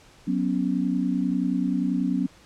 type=chord; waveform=sine; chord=F# suspended fourth; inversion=none; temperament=equal; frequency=185 / 246.9 / 277.2 Hz; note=F#3 / B3 / C#4; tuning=0 / 0 / 0 cents; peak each=-26 dBFS; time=0.27-2.27 s; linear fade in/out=10 ms; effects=pink hiss -53 dBFS RMS until 2.45 s + low-pass 8000 Hz 12 dB/octave